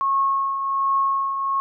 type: tone with tremolo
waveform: sine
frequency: 1092 Hz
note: C#6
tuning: 26 cents flat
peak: -16 dBFS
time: 0.01-1.6 s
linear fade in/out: 0 ms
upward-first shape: triangle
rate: 1.3 Hz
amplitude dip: 55%
effects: none